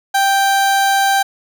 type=tone; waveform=30% pulse; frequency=785 Hz; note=G5; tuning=2 cents sharp; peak=-9 dBFS; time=0.14-1.23 s; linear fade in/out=10 ms; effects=none